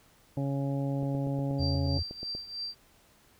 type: harmonic tone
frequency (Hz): 138.59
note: C#3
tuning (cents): 0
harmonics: 1 / 2 / 3 / 4 / 5 / 6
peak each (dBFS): -30 / -33 / -45 / -38 / -47 / -46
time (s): 0.37-1.98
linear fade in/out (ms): 2
type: click train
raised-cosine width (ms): 2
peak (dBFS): -28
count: 12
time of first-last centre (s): 1.03-2.351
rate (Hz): 8.33
type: tone with tremolo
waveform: sine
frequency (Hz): 4699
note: D8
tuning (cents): 0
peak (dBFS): -32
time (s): 1.58-2.75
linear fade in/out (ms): 50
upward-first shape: triangle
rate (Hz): 3.1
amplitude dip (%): 80
type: tone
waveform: sine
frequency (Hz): 85.4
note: F2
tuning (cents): -38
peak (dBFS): -29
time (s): 1.59-2.03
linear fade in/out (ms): 10
effects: pink hiss -62 dBFS RMS until 3.39 s